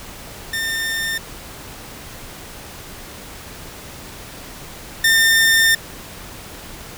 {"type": "tone pair in turn", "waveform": "sawtooth", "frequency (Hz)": [1806, 1806], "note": ["A6", "A6"], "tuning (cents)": [45, 45], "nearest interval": "unison", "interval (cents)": 0, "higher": "neither", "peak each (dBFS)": [-17, -8], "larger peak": "second", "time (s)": [[0.53, 1.18], [5.04, 5.75]], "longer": "second", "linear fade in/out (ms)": 5, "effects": ["pink hiss -36 dBFS RMS until 6.97 s"]}